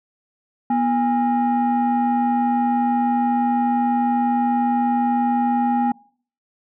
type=tone pair together; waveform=sine; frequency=242.9 / 817 Hz; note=B3 / G#5; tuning=-29 / -29 cents; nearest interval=octave + major sixth; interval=2100 cents; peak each=-17 dBFS; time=0.7-5.92 s; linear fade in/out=5 ms; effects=noise-tail reverb RT60 0.5 s tail -25 dB re dry + tanh soft clip ceiling -13 dBFS